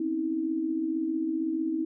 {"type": "tone cluster", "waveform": "sine", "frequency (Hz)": [259.2, 274.7, 321.1], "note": ["C4", "C#4", "E4"], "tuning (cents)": [-16, -16, -45], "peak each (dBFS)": [-36, -35, -27], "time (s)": [0, 1.85], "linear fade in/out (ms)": 5, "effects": []}